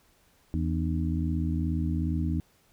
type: harmonic tone with a mistuned harmonic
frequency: 82.41 Hz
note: E2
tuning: in tune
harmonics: 1 / 2 / 3 / 4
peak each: -28 / -31 / -33 / -34 dBFS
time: 0.54-2.4 s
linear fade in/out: 0 ms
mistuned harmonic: 4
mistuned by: -140 cents
effects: pink hiss -64 dBFS RMS until 2.72 s